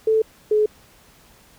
sine tone pair in turn, 440 / 425.5 Hz, A4 / G#4, 0 / +42 cents, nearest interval minor second, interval 58 cents, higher first, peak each -14 / -14 dBFS, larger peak neither, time 0.07-0.22 / 0.51-0.66 s, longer neither, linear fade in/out 5 ms, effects pink hiss -52 dBFS RMS until 1.58 s

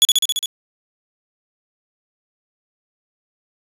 sawtooth tone with echo, 3390 Hz, G#7, 35 cents sharp, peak -5 dBFS, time 0.02-0.05 s, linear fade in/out 0 ms, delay 68 ms, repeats 6, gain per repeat -2 dB, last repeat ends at 0.458 s, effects resampled to 32000 Hz

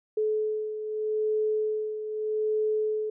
sine beating tone pair, 430 / 430.81 Hz, A4 / A4, -40 / -37 cents, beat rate 0.81 Hz, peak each -26 / -33 dBFS, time 0.17-3.1 s, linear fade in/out 5 ms, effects none

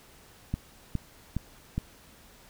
click train, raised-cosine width 5 ms, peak -16 dBFS, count 4, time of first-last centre 0.54-1.78 s, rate 2.42 Hz, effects pink hiss -55 dBFS RMS until 2.49 s

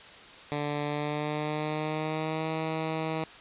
10% pulse tone with pitch glide, 146.83 to 159.2 Hz, D3 to D#3, 0 to +40 cents, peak -21 dBFS, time 0.52-3.24 s, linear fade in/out 0 ms, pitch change +140 cents, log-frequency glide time 0.84-2.5 s, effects white hiss -48 dBFS RMS until 3.4 s + resampled to 8000 Hz

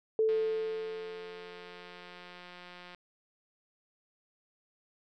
sine tone with exponential decay, 440 Hz, A4, in tune, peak -23 dBFS, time 0.19-2.4 s, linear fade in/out 1 ms, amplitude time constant 480 ms
click train, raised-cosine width 0.3 ms, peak -33 dBFS, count 474, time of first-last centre 0.29-2.947 s, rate 178 Hz
effects none

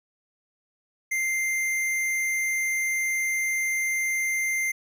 sine tone with hard clipping, 2093 Hz, C7, in tune, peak -25 dBFS, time 1.11-4.72 s, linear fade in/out 10 ms, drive 15 dB, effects none

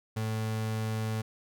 35% pulse tone, 110 Hz, A2, in tune, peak -28 dBFS, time 0.16-1.22 s, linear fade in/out 10 ms, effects none

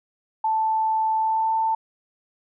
sine tone with pitch glide, 880 to 890.2 Hz, A5 to A5, 0 to +20 cents, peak -19 dBFS, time 0.44-1.75 s, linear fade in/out 5 ms, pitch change +20 cents, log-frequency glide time 1.18-1.53 s, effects none

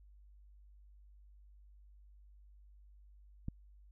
click, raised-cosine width 5 ms, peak -26 dBFS, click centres 3.484 s, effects added 50 Hz sine -57 dBFS peak until 3.91 s

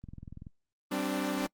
click train, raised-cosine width 5 ms, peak -32 dBFS, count 10, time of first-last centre 0.04-0.469 s, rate 21 Hz
sawtooth chord, G suspended fourth, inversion none, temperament equal with one note detuned, 193.63 / 261.6 / 293.7 Hz, G3 / C4 / D4, -21 / 0 / 0 cents, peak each -32 / -31 / -29 dBFS, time 0.91-1.47 s, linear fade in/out 10 ms
effects noise-tail reverb RT60 0.1 s tail -24 dB re dry + Opus 24 kbps

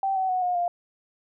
sine tone with pitch steps, 777 / 757.1 / 737.6 / 718.7 / 700.3 Hz, G5 / F#5 / F#5 / F5 / F5, -16 / +40 / -6 / +49 / +5 cents, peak -22 dBFS, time 0.03-0.68 s, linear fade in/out 2 ms, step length 130 ms, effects none

